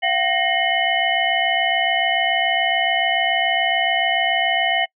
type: tone cluster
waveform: sine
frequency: 687 / 754 / 1859 / 2147 / 2992 Hz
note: F5 / F#5 / A#6 / C7 / F#7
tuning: -29 / +32 / -5 / +44 / +19 cents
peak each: -23 dBFS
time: 0.02-4.86 s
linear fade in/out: 20 ms
effects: noise-tail reverb RT60 0.1 s tail -25 dB re dry